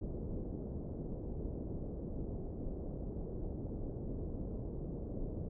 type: low-pass noise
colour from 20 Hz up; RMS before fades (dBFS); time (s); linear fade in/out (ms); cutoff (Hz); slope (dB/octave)
pink; -41; 0.01-5.49; 10; 500; 24
effects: none